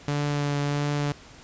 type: tone with vibrato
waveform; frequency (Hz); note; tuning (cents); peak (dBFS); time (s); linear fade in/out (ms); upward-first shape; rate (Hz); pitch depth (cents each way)
sawtooth; 144.7; D3; -25; -20; 0.08-1.12; 2; triangle; 1.5; 15
effects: pink hiss -48 dBFS RMS until 1.43 s + resampled to 16000 Hz